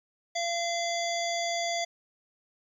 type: harmonic tone with a mistuned harmonic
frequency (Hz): 685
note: F5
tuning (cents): -34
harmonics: 1 / 3 / 5 / 7 / 9 / 10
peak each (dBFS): -30 / -35 / -37 / -38 / -40 / -40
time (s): 0.35-1.85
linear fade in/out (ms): 10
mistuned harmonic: 7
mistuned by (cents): -23
effects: 10-bit